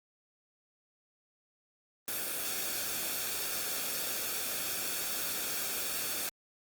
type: noise with comb filter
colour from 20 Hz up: white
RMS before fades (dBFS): -35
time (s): 2.08-6.29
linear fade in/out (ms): 0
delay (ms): 1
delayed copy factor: -0.5
effects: Opus 32 kbps